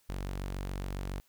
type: tone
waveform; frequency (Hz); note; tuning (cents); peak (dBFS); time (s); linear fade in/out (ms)
sawtooth; 47.21; F#1; +36; -31; 0.09-1.2; 0
effects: white hiss -69 dBFS RMS until 1.28 s